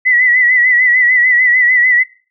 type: tone with vibrato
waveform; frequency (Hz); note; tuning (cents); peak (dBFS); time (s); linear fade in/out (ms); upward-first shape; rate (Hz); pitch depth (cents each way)
sine; 1975.5; B6; 0; -7; 0.05-2.04; 20; sine; 6.7; 59
effects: noise-tail reverb RT60 0.4 s tail -23 dB re dry